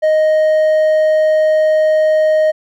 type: tone with hard clipping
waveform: sine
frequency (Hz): 622.3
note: D#5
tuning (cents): 0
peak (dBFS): -10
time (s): 0.02-2.52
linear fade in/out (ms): 20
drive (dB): 3
effects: none